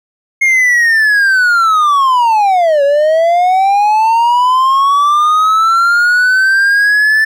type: linear two-way sweep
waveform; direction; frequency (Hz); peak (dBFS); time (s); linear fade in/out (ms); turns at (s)
triangle; down then up; 2153 to 554.4 to 1764; -5; 0.41-7.25; 10; 2.83
effects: none